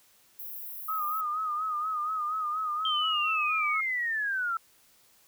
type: high-pass noise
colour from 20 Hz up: white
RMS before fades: -40 dBFS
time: 0.39-1.21 s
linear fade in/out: 5 ms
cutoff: 12000 Hz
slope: 48 dB/octave
type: tone with vibrato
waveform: sine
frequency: 1244.5 Hz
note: D#6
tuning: in tune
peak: -28 dBFS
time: 0.88-3.81 s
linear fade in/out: 10 ms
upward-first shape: sine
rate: 4.2 Hz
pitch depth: 65 cents each way
type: linear sweep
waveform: sine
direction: down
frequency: 3175 to 1318.5 Hz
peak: -27 dBFS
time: 2.85-4.57 s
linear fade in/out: 2 ms
effects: white hiss -62 dBFS RMS until 5.27 s